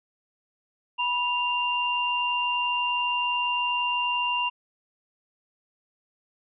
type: tone pair together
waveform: sine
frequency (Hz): 977.3 / 2786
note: B5 / F7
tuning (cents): -18 / -5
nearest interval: octave + tritone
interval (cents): 1813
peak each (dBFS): -26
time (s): 0.98-4.5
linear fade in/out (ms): 20
effects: none